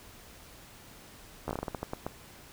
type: slowing click train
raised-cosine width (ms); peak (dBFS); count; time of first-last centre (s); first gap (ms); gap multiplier
1; -19; 12; 1.48-2.065; 13; 1.26
effects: pink hiss -52 dBFS RMS until 2.52 s